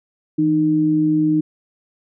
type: tone pair together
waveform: sine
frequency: 161.3 / 307.8 Hz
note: E3 / D#4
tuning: -37 / -19 cents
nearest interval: major seventh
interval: 1118 cents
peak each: -22 / -14 dBFS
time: 0.38-1.41 s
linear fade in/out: 10 ms
effects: none